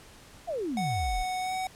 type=exponential sweep; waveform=sine; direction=down; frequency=740 to 32.7 Hz; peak=-29 dBFS; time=0.47-1.24 s; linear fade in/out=20 ms
type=tone with pitch glide; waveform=square; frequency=740 to 749.5 Hz; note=F#5 to F#5; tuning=0 to +22 cents; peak=-30 dBFS; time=0.77-1.67 s; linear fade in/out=2 ms; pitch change=+22 cents; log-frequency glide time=1.41-1.54 s
effects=pink hiss -52 dBFS RMS until 1.75 s + low-pass 11000 Hz 12 dB/octave